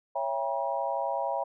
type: chord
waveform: sine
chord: C# diminished seventh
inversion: none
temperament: just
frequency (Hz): 554.4 / 665.2 / 798.3 / 957.9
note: C#5 / E5 / G5 / Bb5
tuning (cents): 0 / +16 / +31 / +47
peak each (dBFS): -33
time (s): 0.15-1.44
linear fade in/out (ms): 10
effects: none